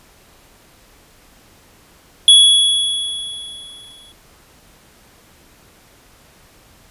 square tone with exponential decay, 3368 Hz, G#7, 24 cents sharp, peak -4 dBFS, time 2.28-4.12 s, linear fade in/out 1 ms, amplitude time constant 400 ms, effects pink hiss -49 dBFS RMS until 6.9 s + resampled to 32000 Hz

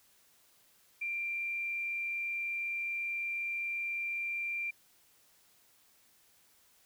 sine tone with frequency modulation, 2372 Hz, D7, 17 cents sharp, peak -33 dBFS, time 1.01-4.71 s, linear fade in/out 10 ms, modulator 78.6 Hz, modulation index 0.27, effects white hiss -66 dBFS RMS until 6.85 s

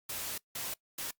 white noise bursts at uneven times, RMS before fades -38 dBFS, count 3, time 0.09-0.38 / 0.55-0.74 / 0.98-1.11 s, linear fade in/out 5 ms, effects noise-tail reverb RT60 0.1 s tail -22 dB re dry + Opus 48 kbps

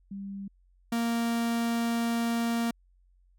sine / 45% pulse tone pair in turn, 197.4 / 232.6 Hz, G3 / A#3, +12 / -4 cents, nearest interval minor third, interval 284 cents, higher second, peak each -35 / -26 dBFS, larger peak second, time 0.11-0.48 / 0.92-2.71 s, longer second, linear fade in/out 5 ms, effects added 45 Hz sine -60 dBFS peak until 3.38 s

